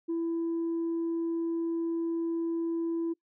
sine tone, 333 Hz, E4, 18 cents sharp, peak -26 dBFS, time 0.08-3.14 s, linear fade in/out 20 ms, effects noise-tail reverb RT60 0.1 s tail -24 dB re dry + tanh soft clip ceiling -26 dBFS

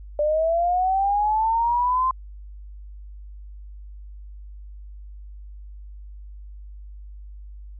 sine linear sweep, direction up, 587.3 to 1046.5 Hz, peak -18 dBFS, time 0.19-2.11 s, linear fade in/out 2 ms, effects added 50 Hz sine -37 dBFS peak until 7.79 s

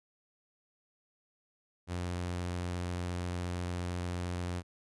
sawtooth tone, 88.6 Hz, F2, 25 cents sharp, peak -30 dBFS, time 1.87-4.63 s, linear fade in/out 50 ms, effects resampled to 24000 Hz

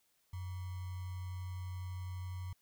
sine tone with sample-and-hold, 91.2 Hz, F#2, 24 cents flat, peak -39 dBFS, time 0.33-2.53 s, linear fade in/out 5 ms, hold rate 1050 Hz, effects white hiss -75 dBFS RMS until 2.61 s

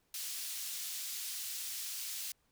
pink high-pass noise, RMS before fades -41 dBFS, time 0.14-2.32 s, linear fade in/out 2 ms, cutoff 4200 Hz, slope 12 dB/octave, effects pink hiss -75 dBFS RMS until 2.51 s

